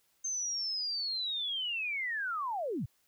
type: linear sweep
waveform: sine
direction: down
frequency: 6320 to 87.31 Hz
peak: -32 dBFS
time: 0.24-2.86 s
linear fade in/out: 10 ms
effects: white hiss -72 dBFS RMS until 3.07 s